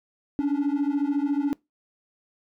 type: beating tone pair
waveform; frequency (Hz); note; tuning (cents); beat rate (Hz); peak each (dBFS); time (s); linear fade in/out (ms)
triangle; 280 / 294; C#4 / D4; +18 / +2; 14; -21 / -22; 0.39-1.53; 0
effects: noise-tail reverb RT60 0.2 s tail -25 dB re dry + tanh soft clip ceiling -17 dBFS